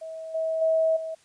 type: tone with level steps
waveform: sine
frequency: 644 Hz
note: E5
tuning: 41 cents flat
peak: -34 / -24 / -19 / -30 dBFS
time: 0.01-1.15 s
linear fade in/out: 10 ms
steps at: 0.34 / 0.61 / 0.96 s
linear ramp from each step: 10 ms
effects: white hiss -60 dBFS RMS until 1.24 s + resampled to 22050 Hz